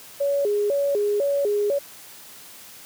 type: tone with vibrato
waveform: sine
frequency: 482.4 Hz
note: B4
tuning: 41 cents flat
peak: -19 dBFS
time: 0.2-1.79 s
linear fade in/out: 10 ms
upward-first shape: square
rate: 2 Hz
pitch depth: 270 cents each way
effects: white hiss -44 dBFS RMS until 2.85 s + high-pass 80 Hz 12 dB/octave